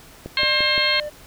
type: click train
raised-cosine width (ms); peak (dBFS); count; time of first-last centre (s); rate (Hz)
2; -18; 4; 0.26-0.779; 5.78
type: harmonic tone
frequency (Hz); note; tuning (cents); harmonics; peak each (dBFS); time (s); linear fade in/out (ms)
532; C5; +29; 2 / 3 / 4 / 5 / 6 / 7 / 8; -29 / -26 / -22 / -28 / -24 / -31 / -22; 0.37-1; 2
type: tone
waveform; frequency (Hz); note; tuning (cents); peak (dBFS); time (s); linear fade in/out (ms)
triangle; 598; D5; +31; -25; 0.38-1.1; 20
effects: pink hiss -46 dBFS RMS until 1.26 s